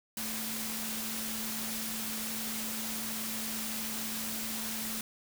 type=tone in noise; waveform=sine; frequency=221.1 Hz; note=A3; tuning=9 cents sharp; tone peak=-41 dBFS; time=0.17-5.01 s; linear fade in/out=2 ms; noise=white; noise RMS=-37 dBFS; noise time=0.17-5.01 s; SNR=-7 dB; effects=none

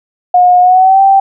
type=tone with pitch glide; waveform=sine; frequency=720 to 780.6 Hz; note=F#5 to G5; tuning=-47 to -8 cents; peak=-3 dBFS; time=0.34-1.2 s; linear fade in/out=5 ms; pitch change=+139 cents; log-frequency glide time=0.61-1.01 s; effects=none

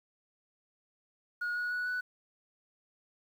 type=tone with pitch steps; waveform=sine; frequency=1444 / 1457.4 / 1470.9 / 1484.6 Hz; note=F#6 / F#6 / F#6 / F#6; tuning=-43 / -27 / -11 / +5 cents; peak=-29 dBFS; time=1.41-2.01 s; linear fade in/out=10 ms; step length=150 ms; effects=tanh soft clip ceiling -30 dBFS + 10-bit

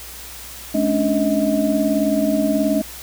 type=tone cluster; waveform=sine; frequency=213.1 / 276.4 / 295.1 / 634 Hz; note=G#3 / C#4 / D4 / D#5; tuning=+45 / -5 / +8 / +32 cents; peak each=-21 dBFS; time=0.74-2.82 s; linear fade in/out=10 ms; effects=added 60 Hz sine -42 dBFS peak until 3.02 s + white hiss -36 dBFS RMS until 3.02 s

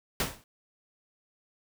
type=noise with exponential decay; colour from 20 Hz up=pink; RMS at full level=-25 dBFS; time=0.2-0.44 s; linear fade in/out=2 ms; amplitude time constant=52 ms; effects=none

